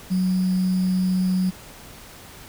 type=tone with sample-and-hold; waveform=sine; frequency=185 Hz; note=F#3; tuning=in tune; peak=-18 dBFS; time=0.1-1.51 s; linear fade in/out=20 ms; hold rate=4900 Hz; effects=pink hiss -43 dBFS RMS until 2.48 s